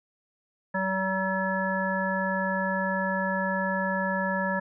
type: harmonic tone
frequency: 190.1 Hz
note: F#3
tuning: 47 cents sharp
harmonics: 1 / 3 / 5 / 7 / 9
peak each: -30 / -31 / -31 / -38 / -30 dBFS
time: 0.74-4.6 s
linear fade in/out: 10 ms
effects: none